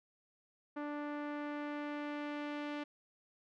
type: tone with low-pass filter sweep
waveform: sawtooth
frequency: 293.7 Hz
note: D4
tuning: in tune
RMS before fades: -41 dBFS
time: 0.76-2.84 s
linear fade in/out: 10 ms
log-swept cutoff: 1500 to 2900 Hz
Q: 1.2
effects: none